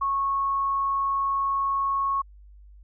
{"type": "tone", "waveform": "sine", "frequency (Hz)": 1100, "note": "C#6", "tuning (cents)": -14, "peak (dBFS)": -22, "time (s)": [0.01, 2.22], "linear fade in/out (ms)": 10, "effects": ["added 50 Hz sine -46 dBFS peak until 2.83 s"]}